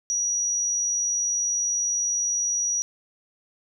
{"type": "tone", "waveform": "sine", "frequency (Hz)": 5800, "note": "F#8", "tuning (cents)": -35, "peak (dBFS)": -22, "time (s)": [0.1, 2.82], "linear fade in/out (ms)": 0, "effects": []}